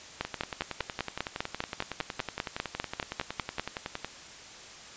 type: two click trains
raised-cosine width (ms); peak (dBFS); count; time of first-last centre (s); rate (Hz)
0.3; -13 / -17; 18 / 42; 0.21-3.596 / 0.25-4.046; 5.02 / 10.8
effects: white hiss -47 dBFS RMS until 4.96 s + resampled to 16000 Hz